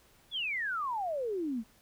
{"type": "exponential sweep", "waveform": "sine", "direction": "down", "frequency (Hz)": [3520, 210.8], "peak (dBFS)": -31, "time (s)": [0.31, 1.64], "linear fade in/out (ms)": 50, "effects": ["pink hiss -63 dBFS RMS until 1.81 s"]}